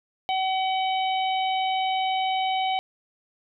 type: harmonic tone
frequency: 758 Hz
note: F#5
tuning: 42 cents sharp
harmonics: 1 / 3 / 4 / 5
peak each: -23 / -33 / -32 / -37 dBFS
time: 0.29-2.79 s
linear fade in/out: 0 ms
effects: none